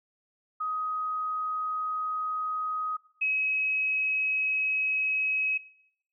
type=tone pair in turn; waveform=sine; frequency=1256 / 2553 Hz; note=D#6 / D#7; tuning=+16 / +44 cents; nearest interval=octave; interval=1228 cents; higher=second; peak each=-28 / -24 dBFS; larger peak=second; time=0.6-2.97 / 3.21-5.58 s; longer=neither; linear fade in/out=10 ms; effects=noise-tail reverb RT60 0.8 s tail -21 dB re dry